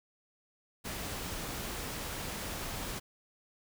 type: noise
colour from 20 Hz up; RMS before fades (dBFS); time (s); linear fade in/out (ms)
pink; -39; 0.84-3; 20
effects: none